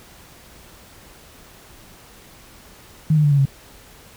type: tone with pitch steps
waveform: sine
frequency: 155.8 / 150.84 / 146.04 / 141.39 / 136.89 Hz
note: D#3 / D3 / D3 / C#3 / C#3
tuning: +3 / +47 / -9 / +35 / -21 cents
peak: -12 dBFS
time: 3.1-3.455 s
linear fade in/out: 5 ms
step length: 71 ms
effects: pink hiss -46 dBFS RMS until 4.16 s